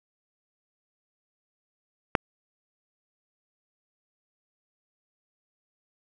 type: click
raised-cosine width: 0.5 ms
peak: -4 dBFS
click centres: 2.152 s
effects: none